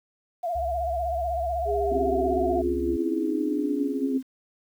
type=tone with vibrato; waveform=sine; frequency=687 Hz; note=F5; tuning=29 cents flat; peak=-25 dBFS; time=0.43-2.62 s; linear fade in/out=10 ms; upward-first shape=sine; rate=16 Hz; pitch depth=77 cents each way
type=tone; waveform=sine; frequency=68 Hz; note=C#2; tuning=33 cents flat; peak=-32 dBFS; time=0.55-2.97 s; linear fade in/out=10 ms
type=linear sweep; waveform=sine; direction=down; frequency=415.3 to 260 Hz; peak=-25 dBFS; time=1.65-4.23 s; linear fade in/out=50 ms
type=chord; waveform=sine; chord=Db major seventh; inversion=third; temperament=just; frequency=259.9 / 277.2 / 346.5 / 415.8 Hz; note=C4 / Db4 / F4 / Ab4; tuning=-11 / 0 / -14 / +2 cents; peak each=-31 / -34 / -35 / -32 dBFS; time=1.91-4.18 s; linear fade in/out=10 ms
effects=9-bit